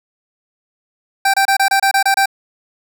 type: tone bursts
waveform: 25% pulse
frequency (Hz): 783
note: G5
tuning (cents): -2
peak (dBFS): -7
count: 9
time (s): 1.25-2.258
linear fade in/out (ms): 5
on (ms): 88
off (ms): 27
effects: none